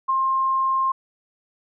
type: tone with ADSR envelope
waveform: sine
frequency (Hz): 1061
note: C6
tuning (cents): +24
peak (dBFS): -16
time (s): 0.08-0.92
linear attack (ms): 17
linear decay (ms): 12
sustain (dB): -2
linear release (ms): 6
effects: none